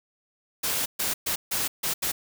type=noise bursts at uneven times; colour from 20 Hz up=white; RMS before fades=-27 dBFS; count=6; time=0.63-0.86 / 0.99-1.14 / 1.26-1.36 / 1.51-1.68 / 1.83-1.94 / 2.02-2.12 s; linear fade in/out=10 ms; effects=none